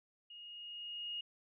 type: tone with level ramp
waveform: sine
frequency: 2864 Hz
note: F7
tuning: 43 cents sharp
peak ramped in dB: -50 to -38 dBFS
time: 0.3-1.21 s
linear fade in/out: 5 ms
effects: none